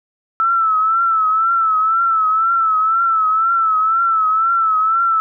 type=tone with vibrato; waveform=sine; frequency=1318.5 Hz; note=E6; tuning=in tune; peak=-12 dBFS; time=0.4-5.2 s; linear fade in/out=0 ms; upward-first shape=triangle; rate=2 Hz; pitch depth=74 cents each way; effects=none